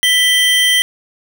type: tone pair together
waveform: square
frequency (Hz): 1975.5 / 3136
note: B6 / G7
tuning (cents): 0 / 0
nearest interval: minor sixth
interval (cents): 800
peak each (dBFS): -15 / -12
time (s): 0.03-0.82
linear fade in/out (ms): 0
effects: none